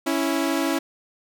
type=tone pair together; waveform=sawtooth; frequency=277.1 / 329.6 Hz; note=C#4 / E4; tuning=-1 / 0 cents; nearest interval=minor third; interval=301 cents; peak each=-20 dBFS; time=0.06-0.79 s; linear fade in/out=10 ms; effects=none